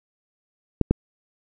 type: clicks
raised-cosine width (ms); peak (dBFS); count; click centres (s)
3; -4; 2; 0.813 / 0.91
effects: none